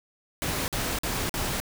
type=noise bursts; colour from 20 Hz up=pink; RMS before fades=-29 dBFS; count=4; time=0.42-1.601 s; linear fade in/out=0 ms; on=260 ms; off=47 ms; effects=none